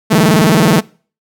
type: tone with vibrato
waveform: sawtooth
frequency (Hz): 185.8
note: F#3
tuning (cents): +7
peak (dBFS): -3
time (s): 0.1-0.81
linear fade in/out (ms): 20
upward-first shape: square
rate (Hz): 19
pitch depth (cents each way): 290
effects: noise-tail reverb RT60 0.4 s tail -23 dB re dry